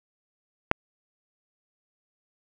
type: click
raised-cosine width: 0.5 ms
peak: -3 dBFS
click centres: 0.714 s
effects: none